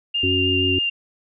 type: tone with vibrato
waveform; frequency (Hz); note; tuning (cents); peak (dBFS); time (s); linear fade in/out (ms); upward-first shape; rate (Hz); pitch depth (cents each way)
sine; 2800; F7; +4; -19; 0.14-0.9; 10; triangle; 6.4; 14
type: harmonic tone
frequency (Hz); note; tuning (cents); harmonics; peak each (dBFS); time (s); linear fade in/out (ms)
92.5; F#2; 0; 1 / 3 / 4; -24 / -24 / -24; 0.23-0.79; 5
effects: none